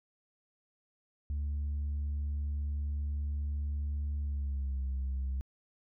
sine tone with pitch glide, 72.6 to 66.19 Hz, D2 to C2, -19 to +21 cents, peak -29 dBFS, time 1.3-5.41 s, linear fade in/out 0 ms, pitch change -160 cents, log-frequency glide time 4.2-4.81 s, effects tanh soft clip ceiling -30 dBFS

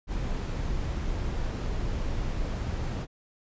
brown noise, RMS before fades -30 dBFS, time 0.07-3.07 s, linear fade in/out 50 ms, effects resampled to 16000 Hz

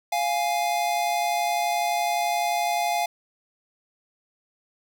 square tone pair together, 698.5 / 830.2 Hz, F5 / G#5, 0 / -1 cents, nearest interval minor third, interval 299 cents, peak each -25 / -27 dBFS, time 0.12-3.06 s, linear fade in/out 5 ms, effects none

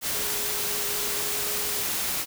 sine tone in noise, 415.3 Hz, G#4, in tune, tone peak -39 dBFS, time 0.12-1.86 s, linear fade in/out 50 ms, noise white, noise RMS -28 dBFS, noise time 0.01-2.26 s, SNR -14 dB, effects none

